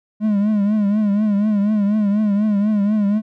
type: tone with vibrato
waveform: triangle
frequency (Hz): 207.7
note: G#3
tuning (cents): 0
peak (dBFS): -12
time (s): 0.2-3.22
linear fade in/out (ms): 50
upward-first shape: triangle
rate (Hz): 4.1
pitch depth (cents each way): 92
effects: none